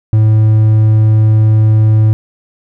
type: tone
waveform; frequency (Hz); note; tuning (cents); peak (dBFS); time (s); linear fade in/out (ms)
triangle; 108.7; A2; -21; -3; 0.13-2.13; 0
effects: none